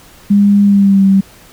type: tone with pitch glide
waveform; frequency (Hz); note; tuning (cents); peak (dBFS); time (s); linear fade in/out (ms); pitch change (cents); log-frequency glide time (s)
sine; 202.4 to 194.16; G#3 to G3; -44 to -16; -5; 0.3-1.21; 10; -72; 0.64-1.04
effects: pink hiss -41 dBFS RMS until 1.52 s